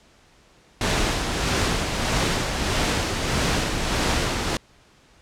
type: noise with tremolo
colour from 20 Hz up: pink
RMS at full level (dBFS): -21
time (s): 0.81-4.57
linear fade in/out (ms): 2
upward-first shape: sine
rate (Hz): 1.6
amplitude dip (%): 40
effects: pink hiss -55 dBFS RMS until 5.21 s + low-pass 7000 Hz 12 dB/octave